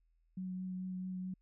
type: tone with vibrato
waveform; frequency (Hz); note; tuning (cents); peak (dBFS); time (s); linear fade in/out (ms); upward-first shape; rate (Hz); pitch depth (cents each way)
sine; 185; F#3; 0; -38; 0.37-1.34; 5; triangle; 4.6; 14
effects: added 41 Hz sine -70 dBFS peak until 1.41 s